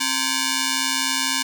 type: ring-modulated tone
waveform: 5% pulse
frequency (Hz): 652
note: E5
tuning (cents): -19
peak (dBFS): -6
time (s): 0-1.43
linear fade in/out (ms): 10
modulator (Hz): 386
effects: none